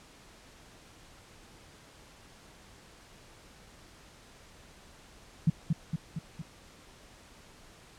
sine tone with echo, 161.1 Hz, E3, 39 cents flat, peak -19 dBFS, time 5.47-5.5 s, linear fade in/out 5 ms, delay 230 ms, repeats 4, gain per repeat -4 dB, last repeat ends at 6.42 s, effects pink hiss -55 dBFS RMS until 7.98 s + low-pass 9000 Hz 12 dB/octave

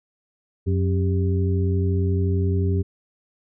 harmonic tone with a mistuned harmonic, 91.4 Hz, F#2, 21 cents flat, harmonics 1 / 2 / 3 / 4, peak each -19 / -28 / -31 / -28 dBFS, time 0.66-2.83 s, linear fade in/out 20 ms, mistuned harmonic 4, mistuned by +130 cents, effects none

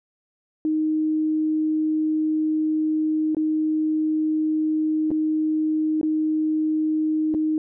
sine tone with dropouts, 311.1 Hz, D#4, in tune, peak -19 dBFS, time 0.65-7.58 s, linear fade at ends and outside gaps 1 ms, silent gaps 3.348-3.368 / 5.106-5.114 / 6.013-6.03 / 7.341-7.347 s, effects none

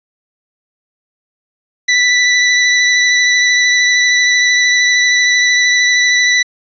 sawtooth tone with vibrato, 1975.5 Hz, B6, in tune, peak -5 dBFS, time 1.88-6.43 s, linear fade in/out 10 ms, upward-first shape triangle, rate 13 Hz, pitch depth 15 cents each way, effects resampled to 16000 Hz + 7-bit

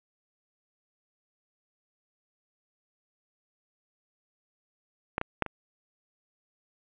clicks, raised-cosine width 0.5 ms, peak -12 / -14 / -9 / -21 dBFS, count 4, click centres 5.181 / 5.214 / 5.423 / 5.463 s, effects resampled to 8000 Hz + 8-bit

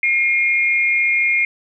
sine tone pair together, 2139 / 2415 Hz, C7 / D7, +38 / +48 cents, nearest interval major second, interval 210 cents, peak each -15 / -19 dBFS, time 0.03-1.45 s, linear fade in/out 2 ms, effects none

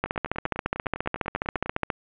two click trains, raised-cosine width 0.5 ms, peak -19 / -9 dBFS, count 17 / 28, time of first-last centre 0.06-1.66 / 0.04-1.902 s, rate 10 / 14.5 Hz, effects resampled to 8000 Hz + 8-bit

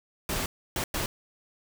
pink noise bursts at uneven times, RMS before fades -30 dBFS, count 3, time 0.29-0.46 / 0.76-0.84 / 0.94-1.06 s, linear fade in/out 2 ms, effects none

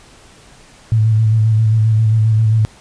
sine tone with vibrato, 110 Hz, A2, in tune, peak -9 dBFS, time 0.92-2.65 s, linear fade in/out 0 ms, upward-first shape square, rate 7.5 Hz, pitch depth 27 cents each way, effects pink hiss -44 dBFS RMS until 2.8 s + resampled to 22050 Hz

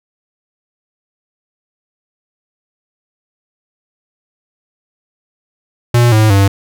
square tone with pitch steps, 120 / 108.78 / 98.6 Hz, B2 / A2 / G2, -49 / -19 / +11 cents, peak -7 dBFS, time 5.94-6.48 s, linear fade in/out 5 ms, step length 180 ms, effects none

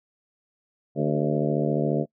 harmonic tone with a mistuned harmonic, 74.4 Hz, D2, 23 cents sharp, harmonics 2 / 3 / 4 / 5 / 6 / 7 / 8 / 9, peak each -26 / -28 / -29 / -30 / -31 / -31 / -32 / -33 dBFS, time 0.95-2.06 s, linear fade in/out 50 ms, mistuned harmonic 5, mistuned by +52 cents, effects noise-tail reverb RT60 0.1 s tail -24 dB re dry

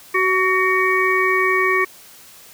harmonic tone with a mistuned harmonic, 375.4 Hz, F#4, 25 cents sharp, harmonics 1 / 3 / 5 / 6, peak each -20 / -20 / -20 / -20 dBFS, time 0.14-1.85 s, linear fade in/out 10 ms, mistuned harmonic 5, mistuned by -30 cents, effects white hiss -44 dBFS RMS until 2.53 s + high-pass 60 Hz 12 dB/octave

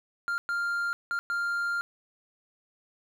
triangle tone bursts at uneven times, 1396.9 Hz, F6, in tune, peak -25 dBFS, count 4, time 0.28-0.38 / 0.49-0.93 / 1.11-1.19 / 1.3-1.81 s, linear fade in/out 0 ms, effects none

